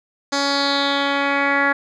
10% pulse tone with low-pass filter sweep, 280.5 Hz, C#4, 21 cents sharp, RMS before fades -19 dBFS, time 0.32-1.73 s, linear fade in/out 10 ms, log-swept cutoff 5700 to 1800 Hz, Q 4.2, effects none

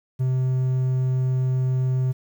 triangle tone, 129.1 Hz, C3, 23 cents flat, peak -17 dBFS, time 0.19-2.13 s, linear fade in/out 20 ms, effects 9-bit

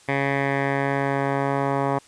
10% pulse tone with low-pass filter sweep, 138.59 Hz, C#3, in tune, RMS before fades -23 dBFS, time 0.08-1.99 s, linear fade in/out 10 ms, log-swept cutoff 2100 to 1200 Hz, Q 2.9, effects white hiss -52 dBFS RMS until 2.07 s + resampled to 22050 Hz

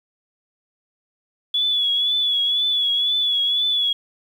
sine tone with vibrato, 3407 Hz, G#7, 44 cents sharp, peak -17 dBFS, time 1.54-3.93 s, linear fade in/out 5 ms, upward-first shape triangle, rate 2 Hz, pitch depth 57 cents each way, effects 8-bit

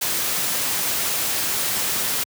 white noise, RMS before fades -23 dBFS, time 0.01-2.24 s, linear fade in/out 10 ms, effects high-pass 80 Hz 12 dB/octave

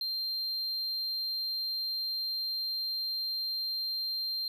triangle tone, 4170 Hz, C8, 7 cents flat, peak -30 dBFS, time 0.01-4.48 s, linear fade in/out 2 ms, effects none

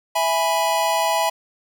square chord, E major, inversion none, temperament equal, 659.3 / 830.6 / 987.8 Hz, E5 / G#5 / B5, 0 / 0 / 0 cents, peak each -23 dBFS, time 0.15-1.3 s, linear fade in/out 10 ms, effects none

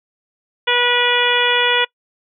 harmonic tone, 486.3 Hz, B4, 27 cents flat, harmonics 1 / 2 / 3 / 4 / 5 / 6 / 7, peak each -21 / -21 / -21 / -21 / -21 / -21 / -21 dBFS, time 0.67-1.85 s, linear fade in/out 10 ms, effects noise-tail reverb RT60 0.1 s tail -24 dB re dry

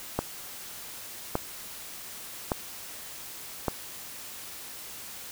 click train, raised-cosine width 1 ms, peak -11 dBFS, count 4, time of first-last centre 0.19-3.682 s, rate 0.859 Hz, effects white hiss -42 dBFS RMS until 5.31 s

